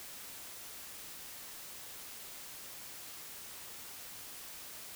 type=silence; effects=white hiss -48 dBFS RMS until 4.95 s